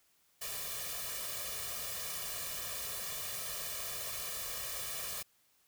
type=noise with comb filter; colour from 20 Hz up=white; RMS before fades=-40 dBFS; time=0.41-5.23 s; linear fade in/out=10 ms; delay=1.7 ms; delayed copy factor=+0.9; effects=white hiss -71 dBFS RMS until 5.67 s